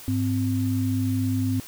sine tone pair together, 102.8 / 259.2 Hz, G#2 / C4, -17 / -16 cents, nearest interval octave + major third, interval 1601 cents, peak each -24 dBFS, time 0.08-1.6 s, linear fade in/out 0 ms, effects white hiss -43 dBFS RMS until 1.67 s

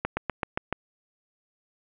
slowing click train, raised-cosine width 0.5 ms, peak -11 dBFS, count 6, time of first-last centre 0.05-0.726 s, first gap 120 ms, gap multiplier 1.06, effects resampled to 8000 Hz + 8-bit

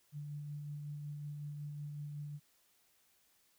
sine tone with tremolo, 146.83 Hz, D3, in tune, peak -40 dBFS, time 0.12-2.4 s, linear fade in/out 50 ms, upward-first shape sine, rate 5.4 Hz, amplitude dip 25%, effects white hiss -72 dBFS RMS until 3.58 s

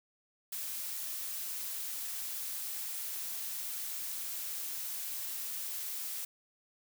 blue noise, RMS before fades -39 dBFS, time 0.52-6.25 s, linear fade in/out 5 ms, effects none

